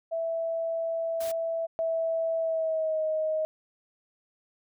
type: tone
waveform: sine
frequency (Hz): 659.3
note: E5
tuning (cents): 0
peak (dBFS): -27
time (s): 0.11-1.67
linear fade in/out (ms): 20
type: noise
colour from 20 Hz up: white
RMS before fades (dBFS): -41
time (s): 1.2-1.32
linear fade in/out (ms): 10
type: tone with pitch glide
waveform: sine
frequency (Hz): 655 to 626.9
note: E5 to D#5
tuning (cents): -11 to +13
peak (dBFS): -25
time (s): 1.79-3.45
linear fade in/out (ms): 0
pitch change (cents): -76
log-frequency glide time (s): 2.39-3.02
effects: none